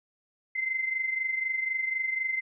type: tone pair together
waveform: sine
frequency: 2069 / 2093 Hz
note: C7 / C7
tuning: -20 / 0 cents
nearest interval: unison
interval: 20 cents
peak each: -28 / -34 dBFS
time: 0.55-2.41 s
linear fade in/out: 10 ms
effects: none